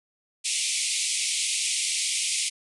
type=band-pass noise; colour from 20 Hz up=white; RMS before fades=-27 dBFS; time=0.44-2.5 s; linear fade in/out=20 ms; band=2100 to 10000 Hz; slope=96 dB/octave; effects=none